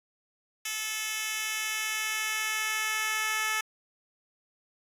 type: tone with high-pass filter sweep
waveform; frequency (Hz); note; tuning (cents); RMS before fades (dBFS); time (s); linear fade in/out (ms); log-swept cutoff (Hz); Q
10% pulse; 434.6; A4; -21; -31; 0.65-3.61; 5; 3100 to 1400; 0.88
effects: resampled to 32000 Hz